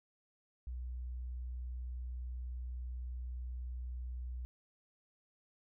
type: tone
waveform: sine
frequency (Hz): 61.74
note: B1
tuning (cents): 0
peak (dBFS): -39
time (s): 0.67-4.45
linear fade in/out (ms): 0
effects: none